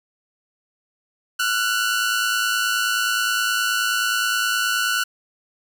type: tone pair together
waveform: sawtooth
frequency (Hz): 1370.5 / 1480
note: F6 / F#6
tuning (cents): -33 / 0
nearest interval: minor second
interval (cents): 133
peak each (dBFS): -21 / -17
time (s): 1.39-5.04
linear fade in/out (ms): 10
effects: none